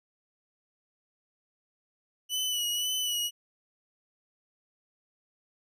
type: tone with vibrato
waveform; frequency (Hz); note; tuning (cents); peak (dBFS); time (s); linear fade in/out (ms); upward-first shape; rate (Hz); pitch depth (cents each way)
sawtooth; 2960; F#7; 0; -25; 2.29-3.31; 50; sine; 1.9; 39
effects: none